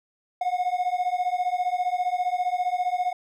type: beating tone pair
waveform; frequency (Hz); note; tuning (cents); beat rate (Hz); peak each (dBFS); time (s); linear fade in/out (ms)
triangle; 717 / 732; F5 / F#5; +45 / -19; 15; -24; 0.41-3.13; 5
effects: none

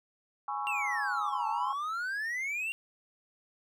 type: chord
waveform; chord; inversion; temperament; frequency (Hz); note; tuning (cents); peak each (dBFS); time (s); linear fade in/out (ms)
sine; C# minor seventh; second; just; 831.5 / 997.9 / 1108.7 / 1330.5; G#5 / B5 / C#6 / E6; +2 / +18 / 0 / +16; -35 / -41 / -36 / -41; 0.48-1.73; 2
type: exponential two-way sweep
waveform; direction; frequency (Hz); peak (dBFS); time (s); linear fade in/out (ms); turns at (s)
triangle; down then up; 2794 to 867 to 2794; -30; 0.67-2.72; 0; 1.48
effects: none

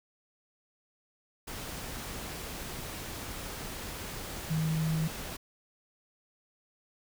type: tone in noise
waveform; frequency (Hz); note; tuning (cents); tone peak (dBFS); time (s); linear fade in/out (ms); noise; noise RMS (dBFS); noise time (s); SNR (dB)
sine; 158.9; D#3; +37; -27; 4.5-5.08; 10; pink; -40; 1.47-5.37; +10
effects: none

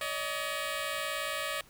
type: tone pair together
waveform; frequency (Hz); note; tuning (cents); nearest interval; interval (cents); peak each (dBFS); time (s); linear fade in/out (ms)
10% pulse; 569 / 627.7; C#5 / D#5; +45 / +15; major second; 170; -27; 0.01-1.61; 2
effects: pink hiss -58 dBFS RMS until 1.69 s

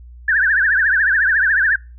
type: tone with vibrato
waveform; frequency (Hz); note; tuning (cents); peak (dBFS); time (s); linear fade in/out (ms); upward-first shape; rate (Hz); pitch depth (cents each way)
sine; 1645; G#6; -17; -12; 0.28-1.76; 5; triangle; 14; 200
effects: noise-tail reverb RT60 0.3 s tail -24 dB re dry + added 60 Hz sine -36 dBFS peak until 1.98 s

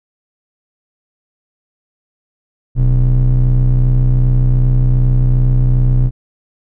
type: ring-modulated tone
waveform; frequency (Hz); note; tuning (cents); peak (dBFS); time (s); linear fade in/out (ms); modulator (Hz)
triangle; 77.6; D#2; -4; -3; 2.75-6.11; 50; 46.3
effects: none

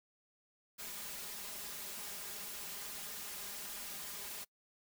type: noise with comb filter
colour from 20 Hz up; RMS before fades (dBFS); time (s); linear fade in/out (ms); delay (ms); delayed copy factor
white; -45; 0.78-4.45; 20; 4.9; +0.85
effects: noise-tail reverb RT60 0.1 s tail -24 dB re dry

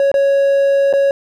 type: tone with dropouts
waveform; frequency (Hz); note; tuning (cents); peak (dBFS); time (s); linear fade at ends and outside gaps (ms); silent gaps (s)
triangle; 554.4; C#5; 0; -8; 0-1.11; 1; 0.116-0.141 / 0.928-0.936
effects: none

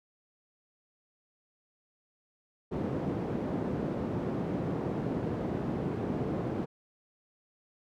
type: band-pass noise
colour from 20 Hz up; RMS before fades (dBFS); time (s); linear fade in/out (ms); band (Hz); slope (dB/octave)
white; -33; 2.71-6.66; 20; 110 to 330; 12
effects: none

